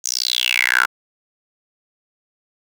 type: tone with high-pass filter sweep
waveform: 10% pulse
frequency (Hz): 61.74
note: B1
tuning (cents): 0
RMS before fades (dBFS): -19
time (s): 0.04-0.86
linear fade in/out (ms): 10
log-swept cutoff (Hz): 6600 to 1300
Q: 7.3
effects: none